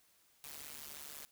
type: noise with amplitude modulation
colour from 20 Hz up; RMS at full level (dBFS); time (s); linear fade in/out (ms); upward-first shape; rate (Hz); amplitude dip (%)
white; -45; 0.44-1.25; 0; sine; 146; 100
effects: white hiss -70 dBFS RMS until 1.31 s